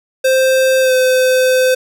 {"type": "tone with pitch glide", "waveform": "square", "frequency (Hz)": [523.3, 513.1], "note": ["C5", "C5"], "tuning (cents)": [0, -34], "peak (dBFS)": -10, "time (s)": [0.24, 1.75], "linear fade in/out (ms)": 10, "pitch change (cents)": -34, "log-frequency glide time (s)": [0.81, 0.93], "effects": []}